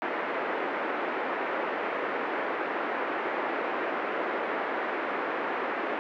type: band-pass noise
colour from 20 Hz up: pink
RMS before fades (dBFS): -31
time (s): 0.02-5.99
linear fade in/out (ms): 0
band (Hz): 320 to 2100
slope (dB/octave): 24
effects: none